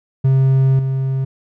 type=tone with level steps; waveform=triangle; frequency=133.4 Hz; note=C3; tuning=34 cents sharp; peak=-8 / -14 dBFS; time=0.24-1.25 s; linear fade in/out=10 ms; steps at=0.79 s; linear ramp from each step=2 ms; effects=none